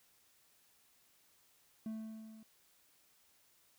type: tone with level ramp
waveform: triangle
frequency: 220 Hz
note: A3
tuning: in tune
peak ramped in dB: -36 to -52 dBFS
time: 1.86-2.43 s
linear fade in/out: 2 ms
effects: white hiss -70 dBFS RMS until 3.78 s